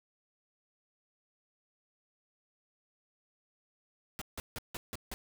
pink noise bursts, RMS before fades -40 dBFS, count 6, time 4.19-5.14 s, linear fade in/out 0 ms, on 25 ms, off 160 ms, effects none

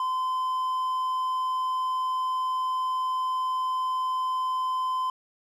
triangle tone, 1027 Hz, C6, 33 cents flat, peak -23 dBFS, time 0-5.1 s, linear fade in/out 2 ms, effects none

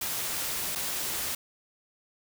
white noise with dropouts, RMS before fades -32 dBFS, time 0.01-1.35 s, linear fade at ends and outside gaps 5 ms, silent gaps 0.752-0.756 s, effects none

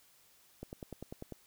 click train, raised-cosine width 2 ms, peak -29 dBFS, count 8, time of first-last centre 0.63-1.323 s, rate 10.1 Hz, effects white hiss -65 dBFS RMS until 1.46 s

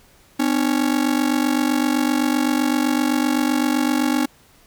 45% pulse ring-modulated tone, 277.2 Hz, C#4, in tune, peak -14 dBFS, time 0.39-4.26 s, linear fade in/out 10 ms, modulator 23.9 Hz, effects pink hiss -53 dBFS RMS until 4.66 s

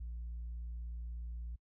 sine tone, 58.27 Hz, A#1, in tune, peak -38 dBFS, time 0-1.56 s, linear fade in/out 10 ms, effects noise-tail reverb RT60 0.1 s tail -26 dB re dry + tanh soft clip ceiling -38 dBFS

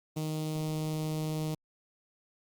sawtooth tone with notch filter, 155.56 Hz, D#3, in tune, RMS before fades -33 dBFS, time 0.16-1.55 s, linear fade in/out 10 ms, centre 1600 Hz, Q 0.67, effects Opus 24 kbps

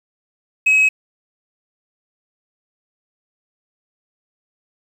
sine tone, 2555 Hz, D#7, 45 cents sharp, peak -8 dBFS, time 0.66-0.89 s, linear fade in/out 10 ms, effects tanh soft clip ceiling -9 dBFS + 7-bit

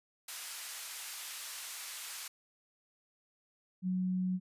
white band-pass noise, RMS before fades -44 dBFS, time 0.28-2.28 s, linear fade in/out 5 ms, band 1100 to 12000 Hz, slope 12 dB/octave
sine tone, 184.2 Hz, F#3, 7 cents flat, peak -30 dBFS, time 3.82-4.4 s, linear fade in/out 50 ms
effects resampled to 32000 Hz

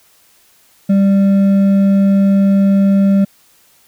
triangle tone with hard clipping, 196.7 Hz, G3, 6 cents sharp, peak -9 dBFS, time 0.89-3.25 s, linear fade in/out 10 ms, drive 8 dB, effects white hiss -51 dBFS RMS until 3.87 s

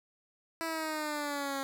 10% pulse exponential sweep, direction down, 330 to 270.8 Hz, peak -25 dBFS, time 0.61-1.63 s, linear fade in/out 0 ms, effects none

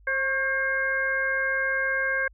harmonic tone with a mistuned harmonic, 533 Hz, C5, 32 cents sharp, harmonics 1 / 2 / 3 / 4, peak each -31 / -36 / -24 / -32 dBFS, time 0.07-2.28 s, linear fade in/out 5 ms, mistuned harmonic 2, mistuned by +46 cents, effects added 50 Hz sine -51 dBFS peak until 2.33 s

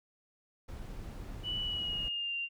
brown noise, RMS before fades -43 dBFS, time 0.68-2.09 s, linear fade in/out 10 ms
sine tone with pitch glide, 2960 to 2778 Hz, F#7 to F7, 0 to -10 cents, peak -33 dBFS, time 1.43-2.49 s, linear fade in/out 50 ms, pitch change -110 cents, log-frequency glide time 1.61-2.36 s
effects none

